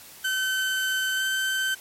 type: tone with pitch glide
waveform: 30% pulse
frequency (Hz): 1532 to 1542.7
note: G6 to G6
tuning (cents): -40 to -28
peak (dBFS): -21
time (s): 0.24-1.75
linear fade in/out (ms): 10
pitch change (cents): +12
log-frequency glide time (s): 1.16-1.22
effects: white hiss -46 dBFS RMS until 1.8 s + MP3 64 kbps